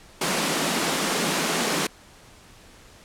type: high-pass noise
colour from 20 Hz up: pink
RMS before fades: -24 dBFS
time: 0.21-1.87 s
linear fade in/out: 5 ms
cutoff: 150 Hz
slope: 96 dB/octave
effects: pink hiss -50 dBFS RMS until 3.04 s + low-pass 10000 Hz 12 dB/octave